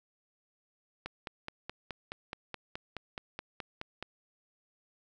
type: click train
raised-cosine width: 0.3 ms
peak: -22 dBFS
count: 15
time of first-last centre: 1.06-4.026 s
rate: 4.72 Hz
effects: none